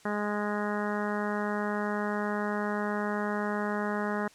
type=harmonic tone; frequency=207.7 Hz; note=G#3; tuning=in tune; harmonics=1 / 2 / 3 / 4 / 5 / 6 / 7 / 8 / 9; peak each=-32 / -35 / -37 / -38 / -39 / -40 / -40 / -41 / -42 dBFS; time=0.05-4.28 s; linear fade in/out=5 ms; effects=white hiss -57 dBFS RMS until 4.34 s + low-pass 8000 Hz 12 dB/octave